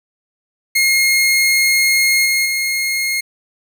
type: tone with level steps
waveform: sawtooth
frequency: 2147 Hz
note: C7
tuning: 44 cents sharp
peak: -8 / -10 / -13 dBFS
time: 0.75-3.21 s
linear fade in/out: 10 ms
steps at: 2.25 / 2.45 s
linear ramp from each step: 10 ms
effects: none